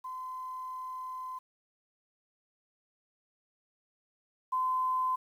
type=tone pair in turn; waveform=sine; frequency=1026 / 1026 Hz; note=C6 / C6; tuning=-34 / -34 cents; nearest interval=unison; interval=0 cents; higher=neither; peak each=-37 / -27 dBFS; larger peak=second; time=0.04-1.39 / 4.52-5.16 s; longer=first; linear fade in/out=10 ms; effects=10-bit